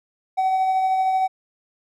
triangle tone with tremolo, 757 Hz, F#5, 39 cents sharp, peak -13 dBFS, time 0.37-1.28 s, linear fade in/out 20 ms, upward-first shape triangle, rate 13 Hz, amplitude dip 40%, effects tanh soft clip ceiling -11 dBFS

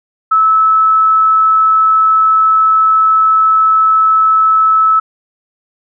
sine tone, 1303 Hz, E6, 20 cents flat, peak -6 dBFS, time 0.31-5 s, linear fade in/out 10 ms, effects none

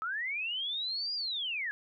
sine linear two-way sweep, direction up then down, 1260 to 4909 to 1635 Hz, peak -32 dBFS, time 0.02-1.71 s, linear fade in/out 0 ms, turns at 1.14 s, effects none

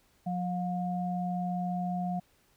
sine tone pair together, 180.1 / 714.4 Hz, F#3 / F5, -46 / +39 cents, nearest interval 2 octaves, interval 2385 cents, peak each -31 / -34 dBFS, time 0.26-2.2 s, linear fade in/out 10 ms, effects pink hiss -67 dBFS RMS until 2.56 s

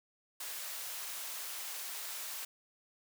white high-pass noise, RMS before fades -42 dBFS, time 0.4-2.45 s, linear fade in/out 5 ms, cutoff 650 Hz, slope 12 dB/octave, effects none

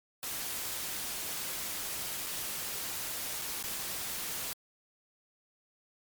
white noise with dropouts, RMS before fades -37 dBFS, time 0.23-4.53 s, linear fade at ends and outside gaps 0 ms, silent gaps 2.264-2.267 / 3.416-3.42 / 3.627-3.639 s, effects MP3 96 kbps

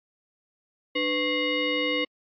sine tone with frequency modulation, 1300 Hz, E6, 24 cents flat, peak -23 dBFS, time 0.95-2.05 s, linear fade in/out 10 ms, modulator 799 Hz, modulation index 2.4, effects AAC 64 kbps

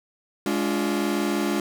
40% pulse chord, D diminished, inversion second, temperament equal with one note detuned, 207.7 / 288.5 / 349.2 Hz, Ab3 / D4 / F4, 0 / -31 / 0 cents, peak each -26 dBFS, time 0.46-1.6 s, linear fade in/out 2 ms, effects none

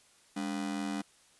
45% pulse ring-modulated tone, 246.5 Hz, B3, 3 cents flat, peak -30 dBFS, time 0.36-1.02 s, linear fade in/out 10 ms, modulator 42.2 Hz, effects white hiss -63 dBFS RMS until 1.39 s + resampled to 24000 Hz

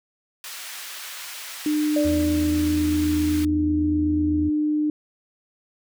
pink high-pass noise, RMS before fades -36 dBFS, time 0.44-3.45 s, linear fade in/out 2 ms, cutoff 1600 Hz, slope 12 dB/octave
sine tone, 301.7 Hz, D4, 47 cents sharp, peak -19 dBFS, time 1.66-4.9 s, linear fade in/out 2 ms
sine tone with exponential decay, 587.3 Hz, D5, in tune, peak -20 dBFS, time 1.96-3.07 s, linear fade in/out 5 ms, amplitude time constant 240 ms
harmonic tone, 82.41 Hz, E2, in tune, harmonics 1 / 2 / 3 / 4, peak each -26 / -42 / -40 / -42 dBFS, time 2.04-4.5 s, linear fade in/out 20 ms
effects none

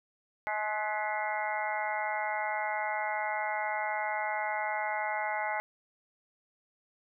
harmonic tone with a mistuned harmonic, 211.9 Hz, G#3, 35 cents sharp, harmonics 3 / 4 / 5 / 6 / 7 / 8 / 9 / 10, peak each -38 / -33 / -43 / -45 / -39 / -47 / -39 / -39 dBFS, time 0.47-5.6 s, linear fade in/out 0 ms, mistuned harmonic 9, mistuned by +56 cents, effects none

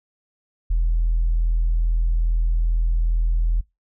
sine tone, 41.2 Hz, E1, in tune, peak -15 dBFS, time 0.7-3.61 s, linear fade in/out 10 ms, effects noise-tail reverb RT60 0.2 s tail -23 dB re dry + tanh soft clip ceiling -13 dBFS

